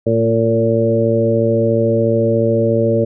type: harmonic tone with a mistuned harmonic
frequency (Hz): 113.9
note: A#2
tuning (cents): -40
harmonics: 1 / 2 / 3 / 4 / 5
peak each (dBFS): -18 / -19 / -20 / -17 / -17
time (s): 0.06-3.05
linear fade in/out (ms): 10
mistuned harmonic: 3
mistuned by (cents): +15
effects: none